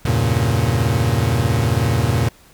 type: chord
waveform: 40% pulse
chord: E diminished seventh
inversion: none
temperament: equal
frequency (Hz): 82.41 / 98 / 116.54 / 138.59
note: E2 / G2 / Bb2 / Db3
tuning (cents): 0 / 0 / 0 / 0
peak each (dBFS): -22 / -22 / -17 / -21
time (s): 0.05-2.29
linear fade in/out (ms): 5
effects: pink hiss -49 dBFS RMS until 2.53 s